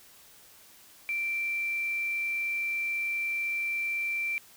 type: tone with quantisation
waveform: sine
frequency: 2349 Hz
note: D7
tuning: in tune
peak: -28 dBFS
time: 1.09-4.38 s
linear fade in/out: 0 ms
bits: 8
effects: white hiss -55 dBFS RMS until 4.56 s